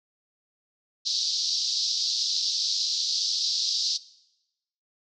pink band-pass noise, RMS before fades -27 dBFS, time 1.05-3.98 s, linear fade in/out 20 ms, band 4000 to 5500 Hz, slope 48 dB/octave, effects noise-tail reverb RT60 0.9 s tail -19 dB re dry

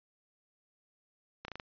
slowing click train, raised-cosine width 0.3 ms, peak -25 dBFS, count 5, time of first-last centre 1.45-1.599 s, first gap 32 ms, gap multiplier 1.1, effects resampled to 11025 Hz

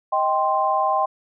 sine chord, C minor, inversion first, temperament just, 627.9 / 784.9 / 1046.5 Hz, Eb5 / G5 / C6, +16 / +2 / 0 cents, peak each -24 / -21 / -21 dBFS, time 0.12-1.06 s, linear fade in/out 10 ms, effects none

